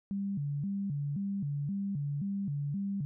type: tone with vibrato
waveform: sine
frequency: 168.7 Hz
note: E3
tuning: 40 cents sharp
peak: -31 dBFS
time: 0.11-3.05 s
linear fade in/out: 0 ms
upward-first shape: square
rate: 1.9 Hz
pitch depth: 280 cents each way
effects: none